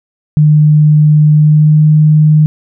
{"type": "tone with pitch glide", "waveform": "sine", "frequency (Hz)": [151.4, 153.25], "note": ["D#3", "D#3"], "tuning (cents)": [-47, -26], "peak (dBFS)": -3, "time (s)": [0.37, 2.46], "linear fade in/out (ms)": 0, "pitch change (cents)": 21, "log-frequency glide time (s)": [1.32, 1.85], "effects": []}